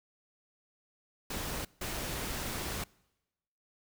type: noise bursts at uneven times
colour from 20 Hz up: pink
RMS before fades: -37 dBFS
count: 2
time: 1.3-1.65 / 1.81-2.84 s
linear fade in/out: 5 ms
effects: noise-tail reverb RT60 1.0 s tail -25 dB re dry